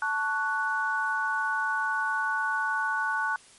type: chord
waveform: sine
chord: F# minor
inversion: first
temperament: equal with one note detuned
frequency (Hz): 880 / 1119.7 / 1480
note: A5 / C#6 / F#6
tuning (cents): 0 / +17 / 0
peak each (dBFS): -31 / -32 / -27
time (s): 0.02-3.36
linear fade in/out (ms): 2
effects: white hiss -54 dBFS RMS until 3.58 s + MP3 48 kbps

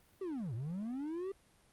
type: linear two-way sweep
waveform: triangle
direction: down then up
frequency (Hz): 398.4 to 105.9 to 398.4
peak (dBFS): -35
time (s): 0.21-1.32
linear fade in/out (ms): 5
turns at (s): 0.54
effects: pink hiss -67 dBFS RMS until 1.72 s + Opus 32 kbps

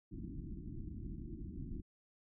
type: low-pass noise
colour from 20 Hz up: pink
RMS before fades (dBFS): -45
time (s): 0.11-1.82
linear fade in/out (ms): 20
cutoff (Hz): 350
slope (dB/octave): 96
effects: none

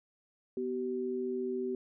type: tone pair together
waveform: sine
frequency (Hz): 247.6 / 381.9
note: B3 / G4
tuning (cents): +5 / -45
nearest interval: minor sixth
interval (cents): 750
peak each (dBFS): -37 / -33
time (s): 0.57-1.75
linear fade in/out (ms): 2
effects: none

